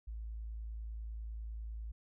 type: tone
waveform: sine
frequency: 55 Hz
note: A1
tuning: in tune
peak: -40 dBFS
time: 0.07-1.92 s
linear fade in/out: 10 ms
effects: none